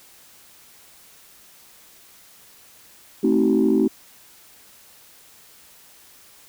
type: chord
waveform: sine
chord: A diminished seventh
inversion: none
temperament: just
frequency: 220 / 264 / 316.8 / 380.2 Hz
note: A3 / C4 / Eb4 / Gb4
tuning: 0 / +16 / +31 / +47 cents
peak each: -20 dBFS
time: 3.23-3.88 s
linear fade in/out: 10 ms
effects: tanh soft clip ceiling -8 dBFS + white hiss -50 dBFS RMS until 6.48 s